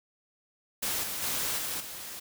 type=noise with level steps; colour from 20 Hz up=white; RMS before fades=-31 / -35 / -31 / -34 / -41 dBFS; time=0.82-2.2 s; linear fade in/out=10 ms; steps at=1.03 / 1.22 / 1.58 / 1.8 s; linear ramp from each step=5 ms; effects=none